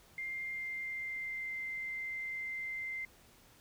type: tone with pitch glide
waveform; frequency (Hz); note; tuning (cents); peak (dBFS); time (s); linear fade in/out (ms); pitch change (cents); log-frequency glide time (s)
sine; 2104 to 2083; C7 to C7; +9 to -8; -37; 0.18-3.05; 2; -17; 0.46-1.55
effects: pink hiss -62 dBFS RMS until 3.6 s